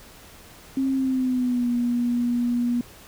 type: tone with pitch glide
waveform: sine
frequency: 267.4 to 241 Hz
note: C4 to B3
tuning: +38 to -42 cents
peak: -20 dBFS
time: 0.77-2.81 s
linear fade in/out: 2 ms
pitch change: -180 cents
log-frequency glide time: 0.94-1.69 s
effects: pink hiss -47 dBFS RMS until 3.07 s